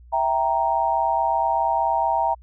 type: chord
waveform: sine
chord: E diminished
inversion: none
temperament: equal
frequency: 659.3 / 784 / 932.3 Hz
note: E5 / G5 / Bb5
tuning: 0 / 0 / 0 cents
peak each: -25 / -23 / -21 dBFS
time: 0.12-2.35 s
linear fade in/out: 20 ms
effects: added 60 Hz sine -44 dBFS peak until 2.42 s